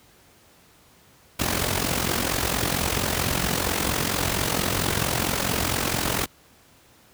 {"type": "noise with amplitude modulation", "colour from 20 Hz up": "pink", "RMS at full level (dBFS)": -21, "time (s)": [1.39, 6.26], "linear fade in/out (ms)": 10, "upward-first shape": "sine", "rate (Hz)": 44.4, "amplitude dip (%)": 70, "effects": ["pink hiss -55 dBFS RMS until 7.13 s", "high-pass 60 Hz 12 dB/octave"]}